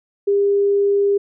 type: tone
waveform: sine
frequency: 401.9 Hz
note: G4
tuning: 43 cents sharp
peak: -13 dBFS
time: 0.27-1.18 s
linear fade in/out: 10 ms
effects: none